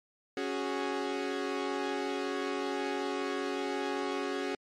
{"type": "chord", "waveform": "sawtooth", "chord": "C# suspended fourth", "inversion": "none", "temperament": "equal", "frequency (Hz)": [277.2, 370, 415.3], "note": ["C#4", "F#4", "G#4"], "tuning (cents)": [0, 0, 0], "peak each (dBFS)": -32, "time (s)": [0.37, 4.55], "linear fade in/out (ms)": 2, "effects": ["low-pass 5000 Hz 12 dB/octave", "MP3 64 kbps"]}